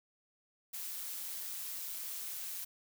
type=noise with amplitude modulation; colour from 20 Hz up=blue; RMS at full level=-40 dBFS; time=0.73-2.65 s; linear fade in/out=10 ms; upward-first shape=sine; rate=181 Hz; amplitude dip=40%; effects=none